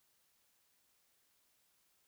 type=silence; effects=white hiss -75 dBFS RMS until 2.07 s